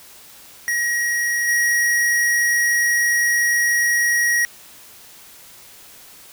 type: tone with level steps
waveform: square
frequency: 1897 Hz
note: A#6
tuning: 30 cents sharp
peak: -19 / -16 dBFS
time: 0.68-4.45 s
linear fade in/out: 0 ms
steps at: 1.47 s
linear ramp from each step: 20 ms
effects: white hiss -44 dBFS RMS until 6.32 s